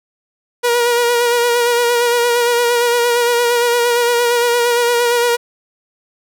sawtooth tone with vibrato, 478.3 Hz, A#4, 44 cents sharp, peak -8 dBFS, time 0.63-5.37 s, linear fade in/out 20 ms, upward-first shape sine, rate 8.7 Hz, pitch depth 30 cents each way, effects none

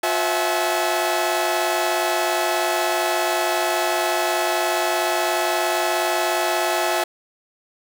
sawtooth tone cluster, 357.1 / 526 / 654 / 751 / 855 Hz, F4 / C5 / E5 / F#5 / A5, +39 / +9 / -14 / +26 / -50 cents, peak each -22 / -28 / -19 / -25 / -21 dBFS, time 0.03-7.04 s, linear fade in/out 5 ms, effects none

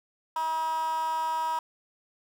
15% pulse tone with high-pass filter, 319.8 Hz, D#4, 48 cents sharp, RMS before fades -29 dBFS, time 0.36-1.59 s, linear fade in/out 2 ms, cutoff 990 Hz, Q 7.4, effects none

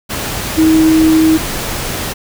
sine tone in noise, 318 Hz, D#4, 38 cents sharp, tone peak -6 dBFS, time 0.57-1.38 s, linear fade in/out 20 ms, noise pink, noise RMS -20 dBFS, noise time 0.09-2.14 s, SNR +11 dB, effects none

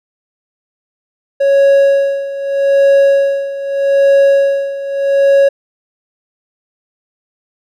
triangle tone with tremolo, 554 Hz, C#5, 1 cent flat, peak -3 dBFS, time 1.4-5.49 s, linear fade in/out 10 ms, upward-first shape sine, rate 0.81 Hz, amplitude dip 80%, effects none

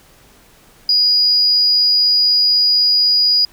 triangle tone, 4902 Hz, D#8, 27 cents flat, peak -7 dBFS, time 0.89-3.45 s, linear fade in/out 2 ms, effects tanh soft clip ceiling -8 dBFS + pink hiss -48 dBFS RMS until 3.52 s

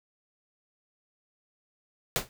pink noise with exponential decay, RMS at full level -22 dBFS, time 2.16-2.29 s, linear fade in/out 0 ms, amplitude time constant 27 ms, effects none

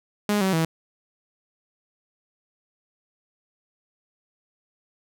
sawtooth tone with pitch steps, 207.1 / 190.4 / 162.4 Hz, G#3 / F#3 / E3, -5 / +50 / -26 cents, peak -16 dBFS, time 0.29-0.65 s, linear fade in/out 2 ms, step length 120 ms, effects none

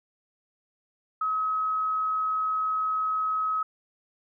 sine tone, 1277 Hz, D#6, 45 cents sharp, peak -24 dBFS, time 1.21-3.63 s, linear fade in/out 5 ms, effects none

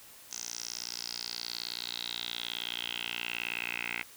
10% pulse tone with band-pass filter sweep, 58.9 Hz, A#1, 19 cents sharp, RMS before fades -38 dBFS, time 0.31-4.03 s, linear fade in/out 5 ms, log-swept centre 6200 to 2300 Hz, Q 6.2, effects white hiss -53 dBFS RMS until 4.16 s

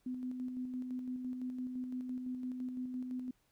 sine tone with tremolo, 252.8 Hz, B3, 41 cents sharp, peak -36 dBFS, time 0.06-3.31 s, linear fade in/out 5 ms, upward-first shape square, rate 5.9 Hz, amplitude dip 35%, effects pink hiss -75 dBFS RMS until 3.51 s

